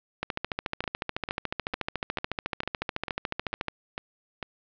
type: two click trains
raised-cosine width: 0.3 ms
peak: -16 / -12 dBFS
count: 9 / 49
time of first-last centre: 0.84-4.427 / 0.23-3.683 s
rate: 2.23 / 13.9 Hz
effects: low-pass 4000 Hz 12 dB/octave